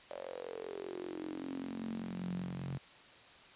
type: tone with high-pass filter sweep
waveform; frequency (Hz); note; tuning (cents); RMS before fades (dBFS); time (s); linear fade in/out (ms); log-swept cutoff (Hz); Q
sawtooth; 45.12; F#1; -43; -42; 0.1-2.78; 10; 580 to 140; 8.2
effects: white hiss -57 dBFS RMS until 3.55 s + resampled to 8000 Hz